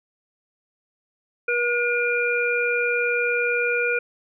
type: harmonic tone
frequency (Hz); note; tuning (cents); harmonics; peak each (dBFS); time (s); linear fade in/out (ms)
480.3; B4; -48; 1 / 3 / 5; -24 / -24 / -24; 1.48-3.99; 5
effects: none